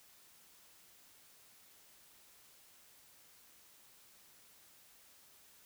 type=silence; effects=white hiss -63 dBFS RMS until 5.65 s